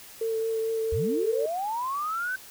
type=tone with vibrato; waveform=sine; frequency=448 Hz; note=A4; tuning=31 cents sharp; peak=-25 dBFS; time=0.21-1.46 s; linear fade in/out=5 ms; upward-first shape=triangle; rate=4.5 Hz; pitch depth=17 cents each way
type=linear sweep; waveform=sine; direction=up; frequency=59.9 to 1549 Hz; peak=-27 dBFS; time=0.92-2.36 s; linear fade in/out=5 ms
effects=white hiss -47 dBFS RMS until 2.5 s